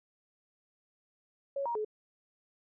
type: tone with pitch steps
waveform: sine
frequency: 555 / 943 / 427.3 Hz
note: C#5 / A#5 / G#4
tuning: +2 / +20 / +49 cents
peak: -31 dBFS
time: 1.56-1.848 s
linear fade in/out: 5 ms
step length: 96 ms
effects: none